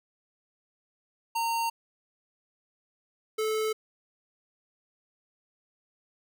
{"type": "tone pair in turn", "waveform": "square", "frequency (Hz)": [920, 435.1], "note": ["A#5", "A4"], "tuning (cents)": [-23, -19], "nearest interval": "octave + minor second", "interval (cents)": 1296, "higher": "first", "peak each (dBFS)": -27, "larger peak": "neither", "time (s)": [[1.35, 1.7], [3.38, 3.73]], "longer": "neither", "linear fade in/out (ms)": 10, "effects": []}